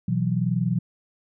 sine chord, B suspended fourth, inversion none, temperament equal, 123.47 / 164.81 / 185 Hz, B2 / E3 / F#3, 0 / 0 / 0 cents, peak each -25 dBFS, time 0.08-0.79 s, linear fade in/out 5 ms, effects none

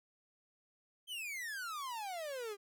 45% pulse exponential sweep, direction down, 3181 to 392 Hz, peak -40 dBFS, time 1.07-2.57 s, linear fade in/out 50 ms, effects none

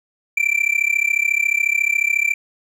triangle tone with amplitude modulation, 2349 Hz, D7, in tune, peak -10 dBFS, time 0.37-2.34 s, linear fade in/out 5 ms, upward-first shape sine, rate 34.1 Hz, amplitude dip 95%, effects none

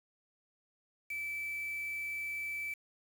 sine tone with quantisation, 2316 Hz, D7, 25 cents flat, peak -36 dBFS, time 1.1-2.74 s, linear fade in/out 5 ms, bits 8, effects none

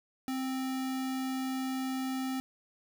sine tone with sample-and-hold, 261.6 Hz, C4, in tune, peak -31 dBFS, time 0.28-2.4 s, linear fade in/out 0 ms, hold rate 1050 Hz, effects none

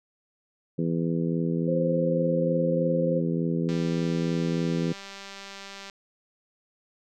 harmonic tone, 83.4 Hz, E2, 21 cents sharp, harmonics 2 / 3 / 4 / 5 / 6, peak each -26 / -30 / -32 / -34 / -36 dBFS, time 0.78-4.93 s, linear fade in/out 10 ms
sine tone, 523.3 Hz, C5, in tune, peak -25 dBFS, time 1.67-3.21 s, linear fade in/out 20 ms
click train, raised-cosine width 0.2 ms, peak -24 dBFS, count 436, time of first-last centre 3.69-5.898 s, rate 197 Hz
effects none

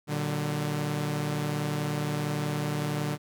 sawtooth tone cluster, 117.6 / 148.5 / 189.9 Hz, A#2 / D3 / F#3, +16 / +20 / +45 cents, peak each -33 / -25 / -32 dBFS, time 0.07-3.18 s, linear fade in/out 50 ms, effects none

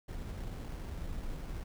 brown noise with sample-and-hold, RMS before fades -40 dBFS, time 0.08-1.64 s, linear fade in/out 10 ms, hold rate 3675 Hz, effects none

